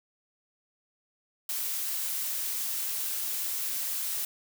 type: noise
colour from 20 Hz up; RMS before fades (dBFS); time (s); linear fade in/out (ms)
blue; -32; 1.49-4.25; 2
effects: none

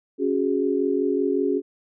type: chord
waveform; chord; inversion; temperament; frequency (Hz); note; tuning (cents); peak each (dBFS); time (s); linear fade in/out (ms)
sine; C# suspended fourth; none; equal; 277.2 / 370 / 415.3; C#4 / F#4 / G#4; 0 / 0 / 0; -24; 0.18-1.62; 50
effects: none

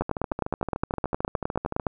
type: two click trains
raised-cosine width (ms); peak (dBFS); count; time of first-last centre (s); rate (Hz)
1; -10 / -15; 19 / 25; 0.01-1.868 / 0.02-1.798; 9.69 / 13.5
effects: none

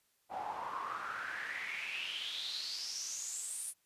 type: noise with band-pass filter sweep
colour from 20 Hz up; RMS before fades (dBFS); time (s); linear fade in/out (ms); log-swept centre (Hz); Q
pink; -41; 0.29-3.74; 50; 740 to 10000; 7.3
effects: white hiss -75 dBFS RMS until 3.85 s + resampled to 32000 Hz

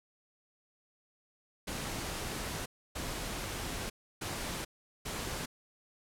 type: noise bursts at uneven times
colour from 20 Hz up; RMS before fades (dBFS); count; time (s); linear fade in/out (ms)
pink; -38; 4; 1.67-2.66 / 2.95-3.9 / 4.21-4.65 / 5.05-5.46; 10
effects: low-pass 12000 Hz 12 dB/octave

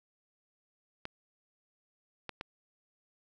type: clicks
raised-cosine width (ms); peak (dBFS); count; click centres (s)
0.3; -22; 3; 1.054 / 2.293 / 2.411
effects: none

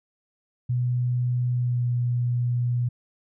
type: tone with pitch glide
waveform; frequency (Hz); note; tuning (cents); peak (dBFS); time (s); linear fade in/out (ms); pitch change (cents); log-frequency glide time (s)
sine; 123.47 to 121.77; B2 to B2; 0 to -24; -21; 0.69-2.89; 10; -24; 1.52-1.86
effects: none

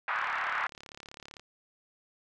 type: band-pass noise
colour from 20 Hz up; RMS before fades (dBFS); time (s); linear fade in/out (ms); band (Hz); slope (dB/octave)
pink; -32; 0.08-0.67; 2; 990 to 2000; 24
type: click train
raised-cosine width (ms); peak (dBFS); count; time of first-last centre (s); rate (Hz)
0.2; -28; 45; 0.16-1.396; 35.6
effects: none

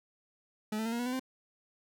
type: tone with pitch steps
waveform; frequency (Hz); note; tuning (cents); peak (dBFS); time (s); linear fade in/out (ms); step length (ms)
40% pulse; 214 / 221 / 228.3 / 235.8 / 243.6 / 251.6 / 259.8; A3 / A3 / A#3 / A#3 / B3 / B3 / C4; -48 / +8 / -36 / +20 / -24 / +32 / -12; -31; 0.72-1.196; 5; 68
effects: none

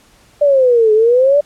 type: exponential two-way sweep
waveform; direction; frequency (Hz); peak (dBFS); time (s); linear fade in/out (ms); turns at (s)
sine; down then up; 593 to 423.3 to 593; -7; 0.41-1.41; 10; 0.93
effects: pink hiss -49 dBFS RMS until 1.45 s + low-pass 11000 Hz 12 dB/octave

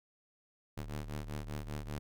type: ring-modulated tone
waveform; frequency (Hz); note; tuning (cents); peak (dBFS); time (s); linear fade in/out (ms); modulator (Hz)
sawtooth; 74.9; D2; +35; -32; 0.77-1.99; 10; 34.9
effects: none

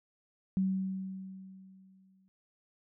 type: tone with exponential decay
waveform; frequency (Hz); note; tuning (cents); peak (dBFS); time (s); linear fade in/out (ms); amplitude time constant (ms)
sine; 190; F#3; +46; -25; 0.57-2.28; 0; 370
effects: none

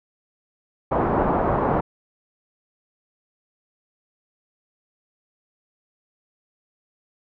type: low-pass noise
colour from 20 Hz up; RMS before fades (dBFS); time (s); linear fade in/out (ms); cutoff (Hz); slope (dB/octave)
white; -21; 0.91-1.81; 10; 1000; 24
effects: none

